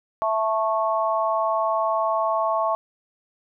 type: chord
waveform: sine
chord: A major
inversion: second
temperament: just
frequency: 660 / 880 / 1100 Hz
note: E5 / A5 / C#6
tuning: +2 / 0 / -14 cents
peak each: -23 / -26 / -24 dBFS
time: 0.22-2.75 s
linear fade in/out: 0 ms
effects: none